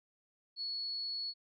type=tone; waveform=sine; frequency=4385 Hz; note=C#8; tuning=20 cents flat; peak=-36 dBFS; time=0.56-1.34 s; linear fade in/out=50 ms; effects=none